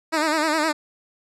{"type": "tone with vibrato", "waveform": "10% pulse", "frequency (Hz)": 311.2, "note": "D#4", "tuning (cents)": 0, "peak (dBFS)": -11, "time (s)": [0.12, 0.73], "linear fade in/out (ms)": 20, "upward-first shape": "sine", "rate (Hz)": 9.7, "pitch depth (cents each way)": 82, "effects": ["low-pass 9000 Hz 12 dB/octave"]}